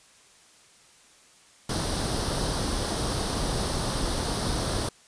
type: noise with comb filter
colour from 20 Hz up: pink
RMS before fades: -28 dBFS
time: 1.69-4.89 s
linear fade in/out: 5 ms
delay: 0.21 ms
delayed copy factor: +0.6
effects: white hiss -56 dBFS RMS until 5.07 s + resampled to 22050 Hz